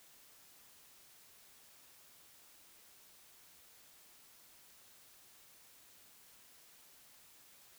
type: silence
effects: white hiss -62 dBFS RMS until 7.78 s